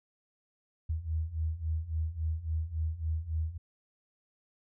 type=beating tone pair; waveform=sine; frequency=77.78 / 81.38 Hz; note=D#2 / E2; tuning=0 / -22 cents; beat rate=3.6 Hz; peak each=-35 / -32 dBFS; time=0.89-3.58 s; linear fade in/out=10 ms; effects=none